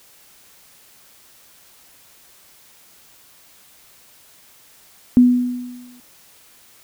sine tone with exponential decay, 246.9 Hz, B3, in tune, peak -5 dBFS, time 5.17-6 s, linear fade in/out 0 ms, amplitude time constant 180 ms, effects white hiss -50 dBFS RMS until 6.83 s

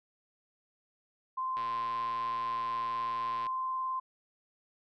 sine tone with vibrato, 1040 Hz, C6, 11 cents flat, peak -31 dBFS, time 1.37-4 s, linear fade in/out 10 ms, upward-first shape square, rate 19 Hz, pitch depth 9 cents each way
click train, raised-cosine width 0.3 ms, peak -29 dBFS, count 221, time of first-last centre 1.57-3.467 s, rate 116 Hz
effects none

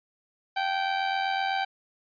sawtooth tone with amplitude modulation, 777 Hz, G5, 16 cents flat, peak -19 dBFS, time 0.56-1.65 s, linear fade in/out 10 ms, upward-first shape sine, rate 87.9 Hz, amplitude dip 55%, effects resampled to 11025 Hz

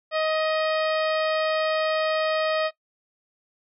harmonic tone with a mistuned harmonic, 628 Hz, D#5, 16 cents sharp, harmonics 1 / 2 / 3 / 4 / 5 / 6 / 7 / 8, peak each -23 / -29 / -33 / -35 / -37 / -39 / -40 / -41 dBFS, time 0.11-2.71 s, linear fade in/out 50 ms, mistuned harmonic 4, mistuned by -16 cents, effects noise-tail reverb RT60 0.1 s tail -17 dB re dry

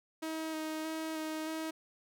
sawtooth tone with vibrato, 316 Hz, D#4, 27 cents sharp, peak -32 dBFS, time 0.22-1.71 s, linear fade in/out 10 ms, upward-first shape square, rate 1.6 Hz, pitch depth 14 cents each way, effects none

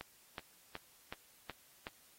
click train, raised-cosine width 0.3 ms, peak -26 dBFS, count 6, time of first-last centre 0.01-1.869 s, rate 2.69 Hz, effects white hiss -65 dBFS RMS until 2.18 s + AAC 48 kbps

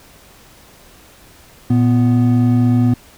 triangle tone pair together, 116.73 / 246.9 Hz, A#2 / B3, +3 / 0 cents, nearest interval octave + minor second, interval 1297 cents, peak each -11 dBFS, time 1.7-2.94 s, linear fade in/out 5 ms, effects pink hiss -45 dBFS RMS until 3.17 s

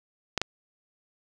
clicks, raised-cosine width 0.2 ms, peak -8 dBFS, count 2, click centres 0.377 / 0.416 s, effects none

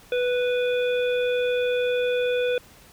harmonic tone, 493.9 Hz, B4, in tune, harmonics 1 / 3 / 5 / 7, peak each -21 / -33 / -33 / -36 dBFS, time 0.12-2.58 s, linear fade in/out 2 ms, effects pink hiss -51 dBFS RMS until 2.92 s

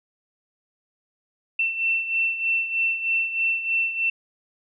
sine beating tone pair, 2688 / 2691.2 Hz, E7 / E7, +33 / +35 cents, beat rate 3.2 Hz, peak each -22 / -28 dBFS, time 1.59-4.1 s, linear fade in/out 5 ms, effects none

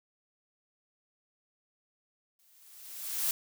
blue noise with exponential growth, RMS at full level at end -28 dBFS, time 2.39-3.31 s, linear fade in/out 1 ms, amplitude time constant 200 ms, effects none

